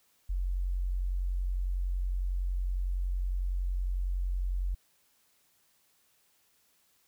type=tone; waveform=sine; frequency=45.43 Hz; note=F#1; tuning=31 cents flat; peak=-28 dBFS; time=0.29-4.75 s; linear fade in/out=10 ms; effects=white hiss -69 dBFS RMS until 7.07 s